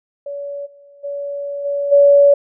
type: tone with level steps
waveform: sine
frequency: 568 Hz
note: C#5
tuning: 42 cents sharp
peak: -24 / -42 / -22 / -17 / -6 dBFS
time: 0.26-2.34 s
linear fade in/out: 5 ms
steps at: 0.65 / 1.03 / 1.64 / 1.91 s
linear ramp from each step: 20 ms
effects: none